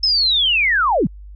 sine linear sweep, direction down, 5274 to 118.8 Hz, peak -13 dBFS, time 0.03-1.07 s, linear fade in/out 5 ms, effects added 50 Hz sine -34 dBFS peak until 1.35 s

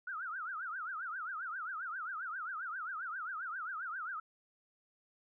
sine tone with vibrato, 1400 Hz, F6, 4 cents sharp, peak -38 dBFS, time 0.07-4.2 s, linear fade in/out 5 ms, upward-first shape triangle, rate 7.5 Hz, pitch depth 260 cents each way, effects none

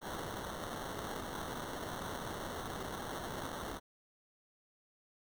white noise with sample-and-hold, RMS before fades -42 dBFS, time 0.01-3.8 s, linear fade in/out 50 ms, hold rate 2450 Hz, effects none

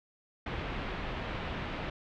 pink low-pass noise, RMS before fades -37 dBFS, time 0.46-1.9 s, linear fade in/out 5 ms, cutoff 3200 Hz, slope 24 dB/octave, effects none

